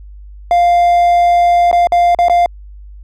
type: tone with dropouts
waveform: triangle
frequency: 698.5 Hz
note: F5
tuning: in tune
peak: -5 dBFS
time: 0.51-2.46 s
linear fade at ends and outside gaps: 1 ms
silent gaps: 1.714-1.728 / 1.871-1.921 / 2.148-2.188 / 2.284-2.297 s
effects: added 50 Hz sine -31 dBFS peak until 3.03 s